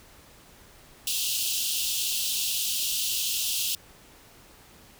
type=high-pass noise; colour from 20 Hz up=pink; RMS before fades=-28 dBFS; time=1.07-3.75 s; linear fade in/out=2 ms; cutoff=2700 Hz; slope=96 dB/octave; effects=pink hiss -53 dBFS RMS until 4.99 s